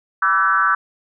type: tone with frequency modulation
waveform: sine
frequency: 1338 Hz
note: E6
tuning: 25 cents sharp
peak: -13 dBFS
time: 0.22-0.75 s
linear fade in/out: 5 ms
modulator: 178 Hz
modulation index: 1.4
effects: none